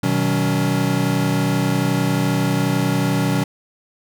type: tone cluster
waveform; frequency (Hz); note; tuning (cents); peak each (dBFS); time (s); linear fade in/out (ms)
square; 125.4 / 156.1 / 187.9 / 282.3; B2 / D#3 / F#3 / C#4; +27 / +6 / +27 / +32; -23; 0.03-3.44; 5
effects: none